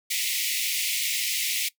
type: high-pass noise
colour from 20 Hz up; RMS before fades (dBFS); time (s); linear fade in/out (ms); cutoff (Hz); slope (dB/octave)
pink; -27; 0.1-1.69; 10; 2000; 96
effects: noise-tail reverb RT60 0.1 s tail -19 dB re dry